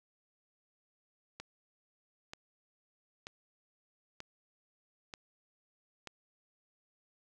click train, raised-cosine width 0.2 ms, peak -26 dBFS, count 6, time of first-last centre 1.4-6.073 s, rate 1.07 Hz, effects none

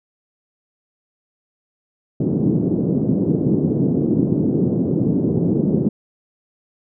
pink band-pass noise, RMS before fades -18 dBFS, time 2.2-5.89 s, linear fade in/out 5 ms, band 140 to 370 Hz, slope 24 dB/octave, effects none

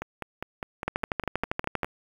two click trains, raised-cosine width 0.5 ms, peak -17 / -11 dBFS, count 10 / 13, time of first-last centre 0.02-1.846 / 0.88-1.832 s, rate 4.93 / 12.6 Hz, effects 7-bit

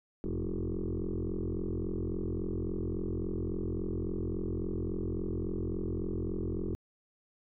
sine tone with frequency modulation, 150.8 Hz, D3, 46 cents sharp, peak -30 dBFS, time 0.24-6.75 s, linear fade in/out 0 ms, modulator 43.6 Hz, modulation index 5.8, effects tanh soft clip ceiling -27 dBFS

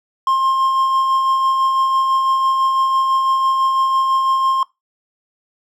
triangle tone with tremolo, 1062 Hz, C6, 25 cents sharp, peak -10 dBFS, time 0.27-4.63 s, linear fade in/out 2 ms, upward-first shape sine, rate 6 Hz, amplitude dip 30%, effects noise-tail reverb RT60 0.2 s tail -22 dB re dry

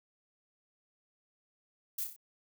violet noise with echo, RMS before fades -36 dBFS, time 1.98-2.04 s, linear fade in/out 5 ms, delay 31 ms, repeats 4, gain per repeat -5 dB, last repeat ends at 2.164 s, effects none

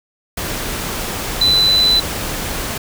sine tone in noise, 4001 Hz, B7, 22 cents sharp, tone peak -10 dBFS, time 1.41-2 s, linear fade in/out 5 ms, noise pink, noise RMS -23 dBFS, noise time 0.37-2.78 s, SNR +10 dB, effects none

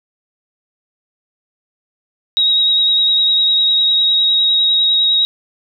sine tone with vibrato, 3800 Hz, A#7, 33 cents sharp, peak -10 dBFS, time 2.37-5.25 s, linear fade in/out 0 ms, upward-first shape triangle, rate 9.9 Hz, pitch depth 20 cents each way, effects none

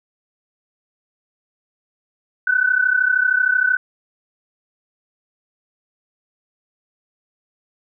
sine tone pair together, 1486 / 1519 Hz, F#6 / F#6, +7 / +45 cents, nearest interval unison, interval 38 cents, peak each -17 dBFS, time 2.47-3.77 s, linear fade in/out 5 ms, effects none

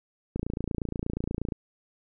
click train, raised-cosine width 3 ms, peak -17 dBFS, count 34, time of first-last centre 0.36-1.522 s, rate 28.4 Hz, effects none

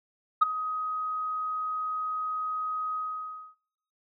sine tone with ADSR envelope, 1258 Hz, D#6, 19 cents sharp, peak -13 dBFS, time 0.41-3.55 s, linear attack 14 ms, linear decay 17 ms, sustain -16 dB, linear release 600 ms, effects noise-tail reverb RT60 0.7 s tail -18 dB re dry + tanh soft clip ceiling -11 dBFS

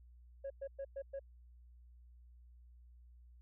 sine tone bursts, 549 Hz, C#5, 17 cents flat, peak -38 dBFS, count 5, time 0.44-1.195 s, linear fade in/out 10 ms, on 63 ms, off 110 ms, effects tanh soft clip ceiling -38 dBFS + added 60 Hz sine -57 dBFS peak until 3.41 s

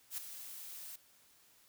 blue noise with ADSR envelope, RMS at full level -38 dBFS, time 0.1-0.96 s, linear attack 79 ms, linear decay 4 ms, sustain -10 dB, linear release 5 ms, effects white hiss -66 dBFS RMS until 1.68 s

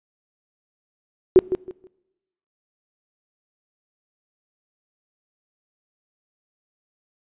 sine tone with echo, 370 Hz, F#4, in tune, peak -6 dBFS, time 1.36-1.39 s, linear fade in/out 0 ms, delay 160 ms, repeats 3, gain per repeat -12 dB, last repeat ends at 1.87 s, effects noise-tail reverb RT60 1.0 s tail -24 dB re dry + resampled to 8000 Hz

